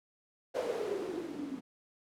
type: noise with low-pass filter sweep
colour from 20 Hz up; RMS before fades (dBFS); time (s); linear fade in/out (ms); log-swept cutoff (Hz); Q
violet; -37; 0.54-1.61; 20; 530 to 250; 9.8
effects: none